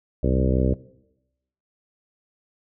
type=harmonic tone with a mistuned harmonic; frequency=64.8 Hz; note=C2; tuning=16 cents flat; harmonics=1 / 2 / 3 / 4 / 5 / 6 / 7 / 8 / 9; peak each=-22 / -25 / -27 / -28 / -29 / -30 / -30 / -31 / -32 dBFS; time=0.23-0.74 s; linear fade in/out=5 ms; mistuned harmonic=1; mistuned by=+70 cents; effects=noise-tail reverb RT60 0.9 s tail -19 dB re dry